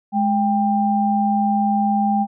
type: tone pair together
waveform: sine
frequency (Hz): 210 / 793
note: G#3 / G5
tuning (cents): +19 / +20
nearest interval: octave + major seventh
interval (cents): 2301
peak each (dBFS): -18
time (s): 0.12-2.27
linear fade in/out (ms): 50
effects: none